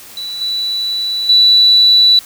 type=tone with level steps; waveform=sine; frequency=3955 Hz; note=B7; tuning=2 cents sharp; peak=-21 / -15 / -5 dBFS; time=0.17-2.19 s; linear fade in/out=2 ms; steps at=0.41 / 1.29 s; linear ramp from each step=5 ms; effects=white hiss -36 dBFS RMS until 2.25 s